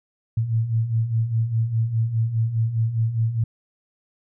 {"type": "beating tone pair", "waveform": "sine", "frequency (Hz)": [110, 114.9], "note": ["A2", "A#2"], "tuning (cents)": [0, -25], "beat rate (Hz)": 4.9, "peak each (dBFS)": [-26, -20], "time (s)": [0.37, 3.44], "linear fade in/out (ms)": 5, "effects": []}